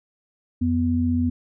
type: tone pair together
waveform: sine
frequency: 87.29 / 246.9 Hz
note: F2 / B3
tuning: 0 / 0 cents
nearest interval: octave + tritone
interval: 1800 cents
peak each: -23 / -20 dBFS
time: 0.61-1.3 s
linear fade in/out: 10 ms
effects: none